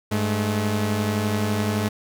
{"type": "tone pair together", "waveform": "sawtooth", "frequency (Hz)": [101.49, 214.7], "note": ["G#2", "A3"], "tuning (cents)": [-39, -42], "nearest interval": "octave + minor second", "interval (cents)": 1297, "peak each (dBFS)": -20, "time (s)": [0.11, 1.89], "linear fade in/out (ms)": 10, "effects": []}